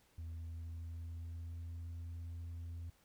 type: tone with pitch glide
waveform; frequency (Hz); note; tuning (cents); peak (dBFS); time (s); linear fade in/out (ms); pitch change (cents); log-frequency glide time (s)
sine; 82.41 to 84.53; E2 to E2; 0 to +44; -40; 0.18-2.9; 5; +44; 0.33-1.86
effects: tanh soft clip ceiling -42 dBFS + pink hiss -71 dBFS RMS until 3.04 s